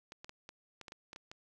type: clicks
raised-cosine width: 0.2 ms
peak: -30 dBFS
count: 10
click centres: 0.121 / 0.245 / 0.294 / 0.491 / 0.813 / 0.882 / 0.921 / 1.131 / 1.161 / 1.315 s
effects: none